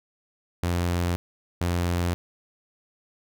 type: tone pair in turn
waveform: sawtooth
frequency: 87.31 / 87.31 Hz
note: F2 / F2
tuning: 0 / 0 cents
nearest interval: unison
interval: 0 cents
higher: neither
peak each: -19 dBFS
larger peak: neither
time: 0.63-1.16 / 1.61-2.14 s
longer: neither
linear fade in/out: 0 ms
effects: none